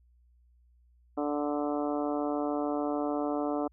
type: harmonic tone with a mistuned harmonic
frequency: 146.83 Hz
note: D3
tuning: in tune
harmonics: 2 / 3 / 4 / 5 / 6 / 7 / 8 / 9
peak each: -31 / -36 / -35 / -36 / -44 / -43 / -44 / -45 dBFS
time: 1.17-3.68 s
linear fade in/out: 10 ms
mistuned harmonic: 9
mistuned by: -15 cents
effects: added 60 Hz sine -60 dBFS peak until 3.72 s